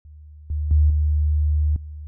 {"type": "tone with level steps", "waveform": "sine", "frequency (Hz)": 75.3, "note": "D2", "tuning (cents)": 44, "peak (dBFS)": [-40, -21, -12, -16, -32], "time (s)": [0.05, 2.07], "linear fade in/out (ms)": 0, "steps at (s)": [0.5, 0.71, 0.9, 1.76], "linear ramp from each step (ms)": 2, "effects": []}